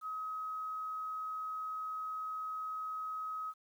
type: tone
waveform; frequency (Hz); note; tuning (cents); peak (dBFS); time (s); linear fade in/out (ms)
sine; 1271; D#6; +36; -37; 0.01-3.54; 50
effects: 11-bit